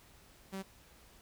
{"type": "tone", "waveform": "sawtooth", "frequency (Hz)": 192.5, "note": "G3", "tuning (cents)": -31, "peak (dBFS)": -35, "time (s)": [0.52, 0.63], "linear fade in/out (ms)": 20, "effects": ["added 60 Hz sine -69 dBFS peak until 1.21 s", "pink hiss -61 dBFS RMS until 1.21 s"]}